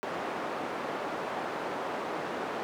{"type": "band-pass noise", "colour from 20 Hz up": "white", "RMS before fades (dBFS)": -35, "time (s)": [0.03, 2.63], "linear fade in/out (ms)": 0, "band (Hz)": [260, 970], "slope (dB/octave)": 12, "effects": []}